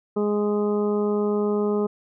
harmonic tone, 207.7 Hz, G#3, in tune, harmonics 1 / 2 / 3 / 4 / 5 / 6, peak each -24 / -22 / -35 / -37 / -38 / -37 dBFS, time 0.16-1.87 s, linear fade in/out 10 ms, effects none

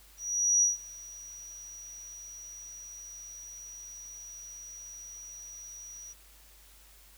sine tone with ADSR envelope, 5800 Hz, F#8, 35 cents flat, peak -20 dBFS, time 0.17-6.14 s, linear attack 450 ms, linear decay 150 ms, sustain -23 dB, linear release 25 ms, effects added 50 Hz sine -58 dBFS peak until 7.17 s + white hiss -58 dBFS RMS until 7.17 s

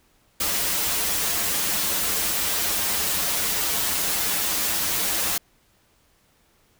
white noise with comb filter, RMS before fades -24 dBFS, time 0.4-5.38 s, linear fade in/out 5 ms, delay 7.9 ms, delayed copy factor -0.95, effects pink hiss -62 dBFS RMS until 6.79 s

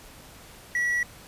triangle tone, 1937 Hz, B6, 34 cents flat, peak -21 dBFS, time 0.75-1.03 s, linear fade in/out 2 ms, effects pink hiss -48 dBFS RMS until 1.27 s + resampled to 32000 Hz

